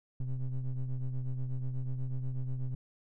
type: ring-modulated tone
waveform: triangle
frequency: 66 Hz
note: C2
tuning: 16 cents sharp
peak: -26 dBFS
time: 0.2-2.75 s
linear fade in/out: 5 ms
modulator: 61.9 Hz
effects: none